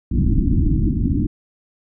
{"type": "low-pass noise", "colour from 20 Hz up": "pink", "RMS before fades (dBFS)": -17, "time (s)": [0.11, 1.27], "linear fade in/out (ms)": 10, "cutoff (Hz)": 330, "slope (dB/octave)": 96, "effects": []}